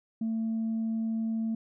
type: tone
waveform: sine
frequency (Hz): 224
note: A3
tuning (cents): +31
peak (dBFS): -26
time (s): 0.21-1.55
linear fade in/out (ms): 5
effects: tanh soft clip ceiling -25 dBFS